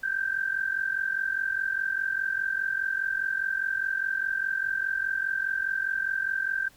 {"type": "tone with amplitude modulation", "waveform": "sine", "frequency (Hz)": 1568, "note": "G6", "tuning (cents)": 0, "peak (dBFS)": -22, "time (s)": [0.03, 6.69], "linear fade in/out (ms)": 10, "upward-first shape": "sine", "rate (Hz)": 44.9, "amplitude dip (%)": 80, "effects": ["pink hiss -57 dBFS RMS until 6.76 s"]}